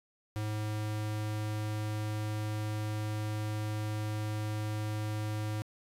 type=tone; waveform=square; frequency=106.8 Hz; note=G#2; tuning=49 cents sharp; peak=-33 dBFS; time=0.36-5.62 s; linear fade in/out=0 ms; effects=resampled to 32000 Hz + 11-bit